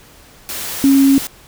sine tone in noise, 273.6 Hz, C#4, 23 cents flat, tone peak -7 dBFS, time 0.84-1.18 s, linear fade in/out 0 ms, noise white, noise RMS -25 dBFS, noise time 0.49-1.27 s, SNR +15 dB, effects pink hiss -44 dBFS RMS until 1.47 s

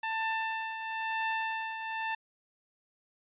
20% pulse tone with tremolo, 890 Hz, A5, 20 cents sharp, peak -24 dBFS, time 0.03-2.15 s, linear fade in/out 5 ms, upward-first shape triangle, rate 1 Hz, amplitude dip 60%, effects resampled to 8000 Hz

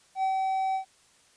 triangle tone with ADSR envelope, 765 Hz, G5, 42 cents flat, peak -21 dBFS, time 0.15-0.85 s, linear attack 80 ms, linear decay 95 ms, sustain -2 dB, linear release 100 ms, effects white hiss -61 dBFS RMS until 1.36 s + resampled to 22050 Hz

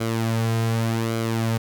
sawtooth tone with flanger, 113.7 Hz, A#2, 43 cents flat, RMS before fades -23 dBFS, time 0-1.58 s, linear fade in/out 10 ms, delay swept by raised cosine 1.1 to 3.5 ms, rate 0.86 Hz, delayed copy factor -0.55, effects none

